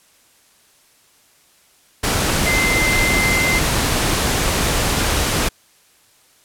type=tone in noise; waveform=sine; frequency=2075 Hz; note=C7; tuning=15 cents flat; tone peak=-17 dBFS; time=2.46-3.59 s; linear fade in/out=10 ms; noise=pink; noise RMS=-18 dBFS; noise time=2.03-5.49 s; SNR=-2 dB; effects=white hiss -54 dBFS RMS until 6.44 s + low-pass 12000 Hz 12 dB/octave